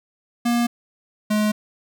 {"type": "tone pair in turn", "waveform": "square", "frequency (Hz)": [237.8, 211.9], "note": ["A#3", "G#3"], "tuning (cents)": [35, 35], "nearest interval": "major second", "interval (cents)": 200, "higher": "first", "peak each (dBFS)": -18, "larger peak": "neither", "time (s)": [[0.45, 0.67], [1.3, 1.52]], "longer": "neither", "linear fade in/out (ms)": 10, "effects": []}